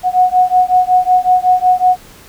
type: beating tone pair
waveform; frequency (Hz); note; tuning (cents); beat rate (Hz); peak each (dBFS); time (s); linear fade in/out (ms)
sine; 730 / 735.4; F#5 / F#5; -24 / -11; 5.4; -11; 0.03-1.97; 50
effects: pink hiss -40 dBFS RMS until 2.28 s

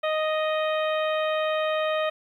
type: harmonic tone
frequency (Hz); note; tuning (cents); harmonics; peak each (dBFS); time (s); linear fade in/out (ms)
622.3; D#5; 0; 1 / 2 / 3 / 4 / 5 / 6; -24 / -30 / -34 / -36 / -38 / -40; 0.03-2.1; 10
effects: 10-bit

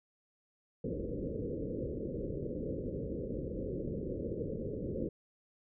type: low-pass noise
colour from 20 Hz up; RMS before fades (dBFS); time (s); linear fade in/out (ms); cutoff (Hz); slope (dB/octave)
white; -38; 0.84-5.09; 5; 540; 96
effects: none

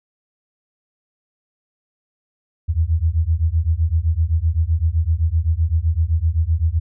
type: beating tone pair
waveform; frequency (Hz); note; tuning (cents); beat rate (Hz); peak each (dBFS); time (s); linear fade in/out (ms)
sine; 77.78 / 85.58; D#2 / F2; 0 / -35; 7.8; -18; 2.68-6.8; 20
effects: none

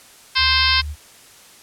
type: harmonic tone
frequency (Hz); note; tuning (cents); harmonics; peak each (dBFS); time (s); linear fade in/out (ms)
523.3; C5; 0; 2 / 3 / 4 / 5 / 6 / 7 / 8 / 9 / 10; -23 / -23 / -23 / -23 / -23 / -23 / -23 / -23 / -23; 0.35-0.82; 20
type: tone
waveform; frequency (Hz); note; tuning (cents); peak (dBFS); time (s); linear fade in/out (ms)
sine; 74.1; D2; +16; -25; 0.37-0.96; 50
effects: white hiss -46 dBFS RMS until 1.62 s + low-pass 11000 Hz 12 dB/octave

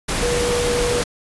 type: tone in noise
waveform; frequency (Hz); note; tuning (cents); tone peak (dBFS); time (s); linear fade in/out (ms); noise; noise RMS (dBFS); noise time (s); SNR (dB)
sine; 483.7; B4; -36; -19; 0.22-1.02; 10; pink; -22; 0.08-1.04; 0
effects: resampled to 24000 Hz

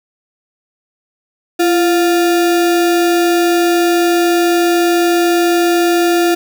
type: tone with sample-and-hold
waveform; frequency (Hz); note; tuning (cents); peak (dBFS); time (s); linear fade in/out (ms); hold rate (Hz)
sine; 342; F4; -36; -9; 1.59-6.35; 10; 1050
effects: none

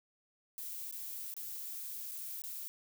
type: noise with dropouts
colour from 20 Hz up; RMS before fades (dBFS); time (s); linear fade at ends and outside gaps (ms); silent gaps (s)
violet; -43; 0.58-2.68; 0; 0.912-0.925 / 1.34-1.366 / 2.112-2.117 / 2.419-2.438
effects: none

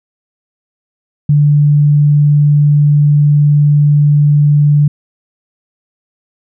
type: tone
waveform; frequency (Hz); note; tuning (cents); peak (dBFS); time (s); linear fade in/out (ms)
sine; 146.8; D3; 0; -5; 1.29-4.88; 5
effects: none

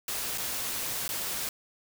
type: noise with dropouts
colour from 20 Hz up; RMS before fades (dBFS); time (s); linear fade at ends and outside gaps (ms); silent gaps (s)
white; -33; 0.08-1.49; 2; 0.377-0.381 / 1.08-1.09
effects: none

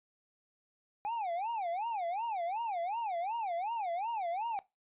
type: tone with vibrato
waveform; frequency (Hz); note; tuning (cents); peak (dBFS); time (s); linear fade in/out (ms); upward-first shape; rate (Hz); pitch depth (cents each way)
triangle; 797; G5; +28; -31; 1.05-4.59; 0; sine; 2.7; 290
effects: noise-tail reverb RT60 0.2 s tail -18 dB re dry + resampled to 8000 Hz

